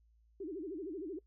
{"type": "tone with vibrato", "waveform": "sine", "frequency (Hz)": 347.1, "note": "F4", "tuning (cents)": -11, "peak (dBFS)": -39, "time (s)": [0.4, 1.19], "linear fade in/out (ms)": 5, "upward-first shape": "sine", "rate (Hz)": 13, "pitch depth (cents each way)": 260, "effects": ["noise-tail reverb RT60 0.1 s tail -22 dB re dry", "added 56 Hz sine -65 dBFS peak until 1.26 s"]}